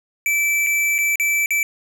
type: tone with dropouts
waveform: square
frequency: 2320 Hz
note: D7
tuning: 22 cents flat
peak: -17 dBFS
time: 0.26-1.63 s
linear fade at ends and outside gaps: 1 ms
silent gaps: 0.665-0.669 / 0.982-0.987 / 1.157-1.198 / 1.46-1.506 s
effects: none